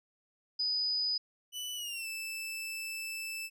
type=tone; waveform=sine; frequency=4978 Hz; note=D#8; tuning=in tune; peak=-29 dBFS; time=0.59-1.18 s; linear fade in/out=10 ms
type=tone with pitch glide; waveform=sawtooth; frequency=2978 to 2638 Hz; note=F#7 to E7; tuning=+11 to +1 cents; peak=-34 dBFS; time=1.52-3.5 s; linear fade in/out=50 ms; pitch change=-210 cents; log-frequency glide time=1.75-2.07 s
effects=none